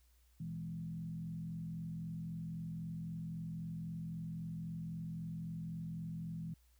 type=tone with frequency modulation; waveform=sine; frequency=164.81 Hz; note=E3; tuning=in tune; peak=-40 dBFS; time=0.4-6.54 s; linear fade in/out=5 ms; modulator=43.8 Hz; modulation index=0.8; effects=added 60 Hz sine -66 dBFS peak until 6.79 s + white hiss -75 dBFS RMS until 6.79 s